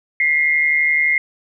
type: tone pair together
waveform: sine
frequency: 1974.4 / 2126 Hz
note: B6 / C7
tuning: -1 / +27 cents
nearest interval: minor second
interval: 128 cents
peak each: -20 / -14 dBFS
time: 0.2-1.18 s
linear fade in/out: 2 ms
effects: none